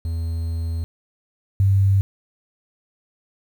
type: tone pair in turn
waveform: triangle / sine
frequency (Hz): 82.41 / 97.73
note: E2 / G2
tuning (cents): 0 / -5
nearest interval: minor third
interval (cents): 295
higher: second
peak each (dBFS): -20 / -13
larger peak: second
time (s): 0.05-0.84 / 1.6-2.01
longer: first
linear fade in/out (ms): 0
effects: 8-bit